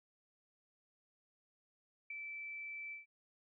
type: tone with ADSR envelope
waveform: sine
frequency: 2322 Hz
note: D7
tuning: 20 cents flat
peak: -39 dBFS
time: 2.1-3.06 s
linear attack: 6 ms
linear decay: 6 ms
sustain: -4 dB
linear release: 140 ms
effects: none